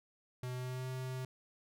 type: tone with pitch glide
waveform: square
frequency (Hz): 125.9 to 129.14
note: B2 to C3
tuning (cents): +34 to -22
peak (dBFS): -39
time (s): 0.43-1.25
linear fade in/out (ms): 2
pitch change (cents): +44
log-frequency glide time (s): 0.54-0.9
effects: none